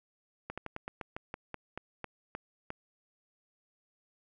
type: slowing click train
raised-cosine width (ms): 0.5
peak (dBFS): -23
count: 13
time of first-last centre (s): 0.5-2.704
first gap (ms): 76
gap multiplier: 1.15
effects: none